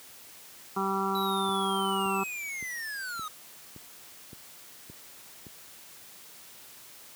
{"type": "harmonic tone", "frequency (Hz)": 194.1, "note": "G3", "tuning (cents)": -17, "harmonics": [1, 2, 4, 5, 6, 7], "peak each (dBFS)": [-33, -33, -35, -34, -33, -35], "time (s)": [0.76, 2.24], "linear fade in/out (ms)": 10}
{"type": "linear sweep", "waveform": "square", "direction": "down", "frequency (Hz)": [3951, 1229], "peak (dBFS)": -35, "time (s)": [1.15, 3.28], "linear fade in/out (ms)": 2}
{"type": "click train", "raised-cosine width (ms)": 3, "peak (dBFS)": -32, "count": 8, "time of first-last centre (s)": [1.49, 5.467], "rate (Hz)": 1.76}
{"effects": ["white hiss -50 dBFS RMS until 7.15 s", "high-pass 80 Hz 12 dB/octave"]}